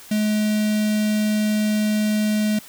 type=tone with notch filter; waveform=square; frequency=212.5 Hz; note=G#3; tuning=40 cents sharp; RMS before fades=-20 dBFS; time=0.11-2.59 s; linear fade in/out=5 ms; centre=1000 Hz; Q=0.85; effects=white hiss -43 dBFS RMS until 2.68 s